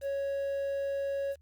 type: tone with quantisation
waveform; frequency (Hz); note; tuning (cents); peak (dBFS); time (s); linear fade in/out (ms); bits
triangle; 554.4; C#5; 0; -28; 0.01-1.36; 50; 9
effects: added 76 Hz sine -58 dBFS peak until 1.41 s + Opus 48 kbps